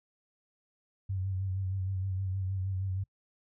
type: tone with vibrato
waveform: sine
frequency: 95 Hz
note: F#2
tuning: 46 cents sharp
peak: -30 dBFS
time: 1.09-3.04 s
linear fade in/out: 10 ms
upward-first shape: sine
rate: 6.4 Hz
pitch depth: 42 cents each way
effects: noise-tail reverb RT60 0.1 s tail -26 dB re dry